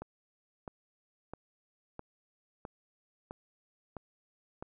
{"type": "click train", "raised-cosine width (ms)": 1, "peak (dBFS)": -27, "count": 8, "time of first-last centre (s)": [0.02, 4.625], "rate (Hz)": 1.52, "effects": []}